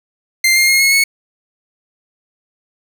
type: tone with pitch steps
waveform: sawtooth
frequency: 2093 / 2120 / 2147 / 2174 / 2202 Hz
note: C7 / C7 / C7 / C#7 / C#7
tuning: 0 / +22 / +44 / -34 / -12 cents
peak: -6 dBFS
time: 0.44-1.04 s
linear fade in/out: 5 ms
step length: 120 ms
effects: none